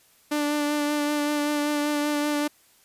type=tone with vibrato; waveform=sawtooth; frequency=294.8 Hz; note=D4; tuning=7 cents sharp; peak=-19 dBFS; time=0.31-2.48 s; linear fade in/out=10 ms; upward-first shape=sine; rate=5.2 Hz; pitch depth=17 cents each way; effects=white hiss -59 dBFS RMS until 2.84 s + resampled to 32000 Hz